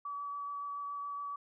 sine tone with vibrato, 1144 Hz, D6, 46 cents flat, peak -37 dBFS, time 0.05-1.36 s, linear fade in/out 5 ms, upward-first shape sine, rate 7.1 Hz, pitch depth 9 cents each way, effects none

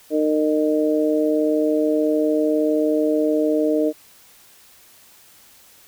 harmonic tone, 153.2 Hz, D#3, 27 cents flat, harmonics 2 / 3 / 4, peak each -19 / -21 / -22 dBFS, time 0.1-3.93 s, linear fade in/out 50 ms, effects white hiss -50 dBFS RMS until 5.87 s

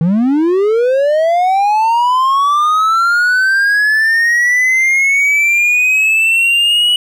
triangle linear sweep, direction up, 155.56 to 2946 Hz, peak -7 dBFS, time 0.01-6.96 s, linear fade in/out 2 ms, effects none

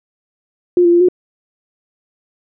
sine tone with pitch steps, 354.4 / 344.4 / 346.7 / 361.5 Hz, F4 / F4 / F4 / F#4, +25 / -24 / -13 / -40 cents, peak -7 dBFS, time 0.77-1.086 s, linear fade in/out 2 ms, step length 79 ms, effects none

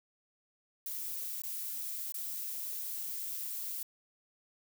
violet noise with dropouts, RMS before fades -39 dBFS, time 0.86-3.83 s, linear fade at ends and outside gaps 2 ms, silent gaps 1.42-1.436 / 2.122-2.142 s, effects none

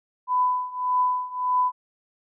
sine tone with tremolo, 1000 Hz, B5, 21 cents sharp, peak -17 dBFS, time 0.27-1.72 s, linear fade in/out 50 ms, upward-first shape triangle, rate 1.7 Hz, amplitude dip 90%, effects none

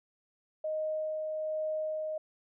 sine tone with tremolo, 622.3 Hz, D#5, in tune, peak -30 dBFS, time 0.64-2.18 s, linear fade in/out 5 ms, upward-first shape sine, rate 1.2 Hz, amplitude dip 25%, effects none

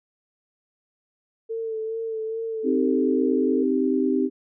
sine tone with vibrato, 446.3 Hz, A4, 25 cents sharp, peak -26 dBFS, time 1.49-3.64 s, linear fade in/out 20 ms, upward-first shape sine, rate 2.4 Hz, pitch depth 29 cents each way
sine chord, C minor, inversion none, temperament equal, 261.6 / 311.1 / 392 Hz, C4 / Eb4 / G4, 0 / 0 / 0 cents, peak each -22 / -25 / -24 dBFS, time 2.63-4.3 s, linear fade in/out 50 ms
effects none

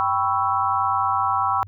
sine chord, C# half-diminished seventh, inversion second, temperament equal, 784 / 987.8 / 1108.7 / 1318.5 Hz, G5 / B5 / C#6 / E6, 0 / 0 / 0 / 0 cents, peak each -24 dBFS, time 0-1.63 s, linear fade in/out 0 ms, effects added 98 Hz sine -39 dBFS peak until 1.67 s

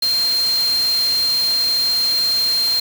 sine tone in noise, 4186 Hz, C8, in tune, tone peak -15 dBFS, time 0.02-2.8 s, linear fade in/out 5 ms, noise white, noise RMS -28 dBFS, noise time 0.02-2.8 s, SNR +10 dB, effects none

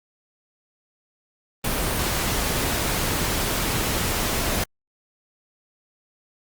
pink noise, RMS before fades -24 dBFS, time 1.64-4.64 s, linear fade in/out 5 ms, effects Opus 32 kbps

